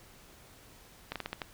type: slowing click train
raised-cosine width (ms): 0.3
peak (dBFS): -19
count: 6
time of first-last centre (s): 1.12-1.418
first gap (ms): 37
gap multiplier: 1.24
effects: pink hiss -56 dBFS RMS until 1.53 s